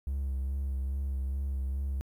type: tone with vibrato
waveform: triangle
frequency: 67.6 Hz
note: C#2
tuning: 43 cents flat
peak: -27 dBFS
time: 0.07-2.01 s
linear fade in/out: 0 ms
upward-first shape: sine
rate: 2.4 Hz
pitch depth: 36 cents each way
effects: tanh soft clip ceiling -23 dBFS + 11-bit